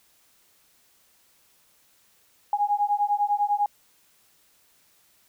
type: beating tone pair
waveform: sine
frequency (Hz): 818 / 828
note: G#5 / G#5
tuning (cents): -26 / -5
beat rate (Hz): 10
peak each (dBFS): -24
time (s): 2.53-3.66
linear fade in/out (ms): 2
effects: white hiss -62 dBFS RMS until 5.28 s